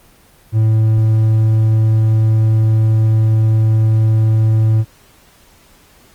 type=tone; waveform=triangle; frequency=110 Hz; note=A2; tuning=in tune; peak=-7 dBFS; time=0.52-4.85 s; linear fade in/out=50 ms; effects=pink hiss -48 dBFS RMS until 6.14 s + Opus 24 kbps